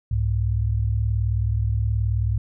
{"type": "tone pair together", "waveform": "sine", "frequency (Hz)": [66.15, 105], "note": ["C2", "G#2"], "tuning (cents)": [20, 19], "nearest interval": "minor sixth", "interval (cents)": 799, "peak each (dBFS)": [-23, -21], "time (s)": [0.11, 2.38], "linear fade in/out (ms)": 5, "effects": []}